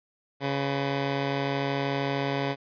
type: tone pair together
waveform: 10% pulse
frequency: 139.05 / 503 Hz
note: C#3 / B4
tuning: +6 / +32 cents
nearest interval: octave + minor seventh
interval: 2226 cents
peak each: -18 / -28 dBFS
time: 0.4-2.56 s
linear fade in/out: 50 ms
effects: resampled to 11025 Hz